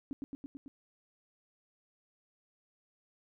sine tone with echo, 277.5 Hz, C#4, 2 cents sharp, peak -34 dBFS, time 0.11-0.13 s, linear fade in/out 0 ms, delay 110 ms, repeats 5, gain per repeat -2 dB, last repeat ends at 0.68 s, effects none

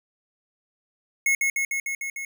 square tone with echo, 2176 Hz, C#7, 33 cents flat, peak -19 dBFS, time 1.26-1.35 s, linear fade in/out 2 ms, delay 150 ms, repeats 6, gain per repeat -2 dB, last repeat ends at 2.25 s, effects none

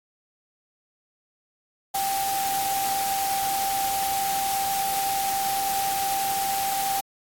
sine tone in noise, 784 Hz, G5, in tune, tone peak -24 dBFS, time 1.94-7.01 s, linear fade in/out 10 ms, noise white, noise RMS -30 dBFS, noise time 1.94-7.01 s, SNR +3 dB, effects AAC 64 kbps

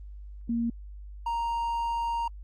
sine / triangle tone pair in turn, 233.1 / 932.4 Hz, A#3 / A#5, 0 / 0 cents, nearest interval 2 octaves, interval 2400 cents, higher second, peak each -25 dBFS, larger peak neither, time 0.49-0.7 / 1.26-2.28 s, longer second, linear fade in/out 5 ms, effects added 50 Hz sine -40 dBFS peak until 2.43 s + Opus 24 kbps

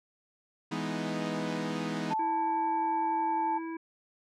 sawtooth chord, E major seventh, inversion none, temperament equal, 164.81 / 207.7 / 246.9 / 311.1 Hz, E3 / G#3 / B3 / D#4, 0 / 0 / 0 / 0 cents, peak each -33 dBFS, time 0.71-2.14 s, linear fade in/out 10 ms
sine tone with vibrato, 880 Hz, A5, in tune, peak -27 dBFS, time 2.1-3.59 s, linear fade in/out 20 ms, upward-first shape sine, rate 11 Hz, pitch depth 12 cents each way
harmonic tone, 327.8 Hz, E4, 10 cents flat, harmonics 1 / 3 / 5 / 7, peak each -35 / -43 / -49 / -50 dBFS, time 2.19-3.77 s, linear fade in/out 5 ms
effects low-pass 6000 Hz 12 dB/octave

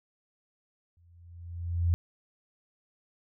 sine tone with exponential growth, 85.9 Hz, F2, 28 cents flat, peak -20 dBFS, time 0.97-1.94 s, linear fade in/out 0 ms, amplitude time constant 210 ms, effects none

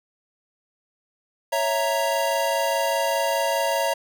square chord, A# diminished, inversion first, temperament equal, 554.4 / 659.3 / 932.3 Hz, C#5 / E5 / A#5, 0 / 0 / 0 cents, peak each -26 dBFS, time 1.52-3.94 s, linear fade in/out 10 ms, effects none

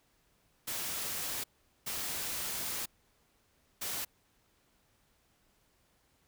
white noise bursts at uneven times, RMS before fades -37 dBFS, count 3, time 0.67-1.44 / 1.86-2.86 / 3.81-4.05 s, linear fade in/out 10 ms, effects pink hiss -71 dBFS RMS until 6.27 s

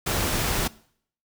pink noise, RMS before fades -25 dBFS, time 0.06-0.68 s, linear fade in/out 10 ms, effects noise-tail reverb RT60 0.6 s tail -21 dB re dry

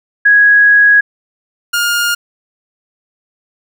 sine / sawtooth tone pair in turn, 1661.2 / 1415.1 Hz, G#6 / F6, 0 / +22 cents, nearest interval minor third, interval 278 cents, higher first, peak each -4 / -8 dBFS, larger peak first, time 0.25-1.01 / 1.73-2.15 s, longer first, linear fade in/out 10 ms, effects none

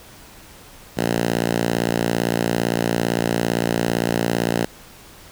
5% pulse tone with high-pass filter, 57.7 Hz, A#1, 17 cents flat, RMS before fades -21 dBFS, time 0.97-4.65 s, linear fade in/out 5 ms, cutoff 150 Hz, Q 1.2, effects pink hiss -44 dBFS RMS until 5.31 s

